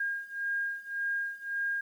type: beating tone pair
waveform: sine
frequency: 1617 / 1618.8 Hz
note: G#6 / G#6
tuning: -47 / -45 cents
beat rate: 1.8 Hz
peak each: -35 / -33 dBFS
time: 0-1.81 s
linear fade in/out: 5 ms
effects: 10-bit